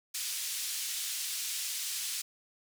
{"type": "band-pass noise", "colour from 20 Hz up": "white", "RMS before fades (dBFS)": -36, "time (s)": [0.14, 2.22], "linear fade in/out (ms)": 10, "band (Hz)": [2900, 10000], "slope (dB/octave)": 12, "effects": []}